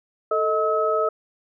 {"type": "tone cluster", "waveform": "sine", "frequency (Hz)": [441.3, 628, 1287], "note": ["A4", "D#5", "E6"], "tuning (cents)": [5, 16, -42], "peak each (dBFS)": -23, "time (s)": [0.31, 1.09], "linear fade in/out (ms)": 5, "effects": []}